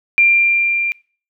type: tone with level ramp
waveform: sine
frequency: 2380 Hz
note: D7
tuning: 22 cents sharp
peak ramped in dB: -7 to -16 dBFS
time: 0.18-0.92 s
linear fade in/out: 0 ms
effects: noise-tail reverb RT60 0.4 s tail -24 dB re dry